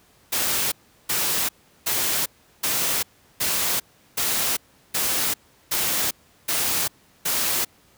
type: noise bursts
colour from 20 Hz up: white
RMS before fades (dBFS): -23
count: 10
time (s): 0.32-7.65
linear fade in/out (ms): 10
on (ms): 400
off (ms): 370
effects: pink hiss -57 dBFS RMS until 7.97 s + high-pass 60 Hz 12 dB/octave